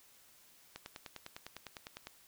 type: click train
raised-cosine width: 0.2 ms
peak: -27 dBFS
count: 14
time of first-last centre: 0.76-2.07 s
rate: 9.92 Hz
effects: white hiss -63 dBFS RMS until 2.27 s